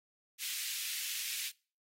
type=high-pass noise; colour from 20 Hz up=pink; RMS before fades=-39 dBFS; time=0.38-1.52 s; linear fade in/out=50 ms; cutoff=2300 Hz; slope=24 dB/octave; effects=noise-tail reverb RT60 0.4 s tail -25 dB re dry + AAC 48 kbps